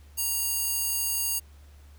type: tone with high-pass filter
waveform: square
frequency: 936 Hz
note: A#5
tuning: 7 cents sharp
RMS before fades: -28 dBFS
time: 0.17-1.4 s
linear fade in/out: 20 ms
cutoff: 8500 Hz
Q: 0.69
effects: added 72 Hz sine -48 dBFS peak until 1.98 s + pink hiss -61 dBFS RMS until 1.98 s